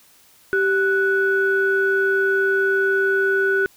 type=tone pair together; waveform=sine; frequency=389.3 / 1480 Hz; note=G4 / F#6; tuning=-12 / 0 cents; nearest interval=octave + major seventh; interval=2312 cents; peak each=-18 dBFS; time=0.53-3.66 s; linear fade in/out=0 ms; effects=tanh soft clip ceiling -8 dBFS + white hiss -53 dBFS RMS until 3.76 s